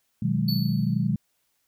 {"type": "chord", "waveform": "sine", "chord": "G# minor seventh", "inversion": "first", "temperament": "equal", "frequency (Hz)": [123.47, 155.56, 185, 207.7], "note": ["B2", "D#3", "F#3", "G#3"], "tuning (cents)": [0, 0, 0, 0], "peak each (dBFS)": -27, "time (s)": [0.22, 1.16], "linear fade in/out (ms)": 5}
{"type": "tone with exponential decay", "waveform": "square", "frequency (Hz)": 4457, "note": "C#8", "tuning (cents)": 9, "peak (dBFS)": -27, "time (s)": [0.48, 1.08], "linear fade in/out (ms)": 5, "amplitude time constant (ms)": 130}
{"effects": ["white hiss -72 dBFS RMS until 1.67 s"]}